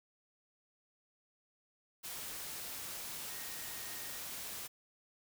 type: tone in noise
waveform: sine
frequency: 1864.7 Hz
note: A#6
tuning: in tune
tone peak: -55 dBFS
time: 3.29-4.19 s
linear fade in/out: 20 ms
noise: white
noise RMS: -44 dBFS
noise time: 2.03-4.68 s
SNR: -14 dB
effects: none